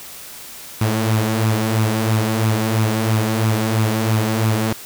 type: tone with flanger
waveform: sawtooth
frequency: 110 Hz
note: A2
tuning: in tune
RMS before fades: -18 dBFS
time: 0.81-4.73 s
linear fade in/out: 5 ms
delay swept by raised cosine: 0.77 to 5.57 ms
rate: 3 Hz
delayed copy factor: +0.5
effects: white hiss -36 dBFS RMS until 4.85 s